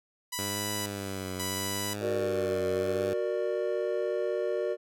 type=tone with tremolo; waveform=5% pulse; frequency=987.8 Hz; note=B5; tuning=in tune; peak=-20 dBFS; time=0.32-1.96 s; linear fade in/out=10 ms; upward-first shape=square; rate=0.93 Hz; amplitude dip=75%
type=tone with vibrato; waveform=10% pulse; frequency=98.1 Hz; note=G2; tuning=2 cents sharp; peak=-26 dBFS; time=0.38-3.14 s; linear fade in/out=10 ms; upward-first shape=triangle; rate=0.76 Hz; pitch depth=110 cents each way
type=chord; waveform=triangle; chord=Gb augmented; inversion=none; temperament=equal with one note detuned; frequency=370 / 466.2 / 592.1 Hz; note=Gb4 / Bb4 / D5; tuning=0 / 0 / +14 cents; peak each=-30 dBFS; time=2-4.77 s; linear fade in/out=50 ms
effects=none